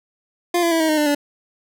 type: tone with pitch steps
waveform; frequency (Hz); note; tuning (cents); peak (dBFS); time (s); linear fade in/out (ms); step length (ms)
25% pulse; 349.2 / 338.5 / 328.1 / 318 / 308.2 / 298.8 / 289.6; F4 / E4 / E4 / D#4 / D#4 / D4 / D4; 0 / +46 / -8 / +38 / -16 / +30 / -24; -12; 0.54-1.149; 5; 87
effects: none